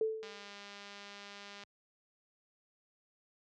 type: tone with exponential decay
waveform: sine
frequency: 440 Hz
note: A4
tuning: in tune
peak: -27 dBFS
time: 0.01-0.52 s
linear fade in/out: 2 ms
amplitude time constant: 110 ms
type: click train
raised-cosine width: 0.2 ms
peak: -32 dBFS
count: 285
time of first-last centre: 0.23-1.636 s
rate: 202 Hz
effects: high-pass 80 Hz 12 dB/octave + low-pass 6000 Hz 12 dB/octave